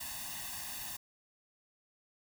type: noise with comb filter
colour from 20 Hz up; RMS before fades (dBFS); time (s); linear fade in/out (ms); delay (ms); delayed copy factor
white; -42; 0-0.97; 10; 1.1; +1
effects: none